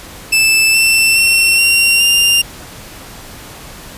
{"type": "tone with pitch steps", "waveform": "sawtooth", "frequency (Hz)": [2637, 2675, 2714, 2754, 2794], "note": ["E7", "E7", "E7", "F7", "F7"], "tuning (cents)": [0, 25, 50, -25, 0], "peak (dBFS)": -5, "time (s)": [0.32, 2.42], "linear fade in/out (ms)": 10, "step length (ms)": 420, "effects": ["pink hiss -33 dBFS RMS until 3.97 s", "resampled to 32000 Hz"]}